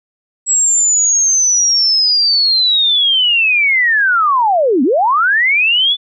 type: linear two-way sweep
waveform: sine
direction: down then up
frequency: 7760 to 234.6 to 3518 Hz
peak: -9 dBFS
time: 0.46-5.97 s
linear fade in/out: 50 ms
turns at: 4.83 s
effects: none